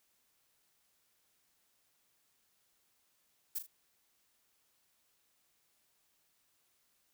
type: noise with echo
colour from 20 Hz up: violet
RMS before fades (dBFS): -36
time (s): 3.55-3.59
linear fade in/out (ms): 10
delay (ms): 39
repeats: 2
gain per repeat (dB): -9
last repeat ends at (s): 3.668
effects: white hiss -75 dBFS RMS until 7.13 s